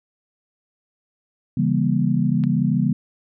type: chord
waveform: sine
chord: C# diminished seventh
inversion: none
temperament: just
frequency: 138.59 / 166.31 / 199.57 / 239.5 Hz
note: C#3 / E3 / G3 / Bb3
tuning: 0 / +16 / +31 / +47 cents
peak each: -22 dBFS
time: 1.57-2.93 s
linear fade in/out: 5 ms
type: click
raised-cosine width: 0.3 ms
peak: -22 dBFS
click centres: 2.438 s
effects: none